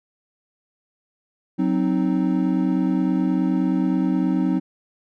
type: chord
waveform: triangle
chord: C diminished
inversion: second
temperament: equal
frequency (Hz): 185 / 261.6 / 311.1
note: Gb3 / C4 / Eb4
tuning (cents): 0 / 0 / 0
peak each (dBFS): -20 / -20 / -21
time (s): 1.58-4.6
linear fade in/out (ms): 20
effects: none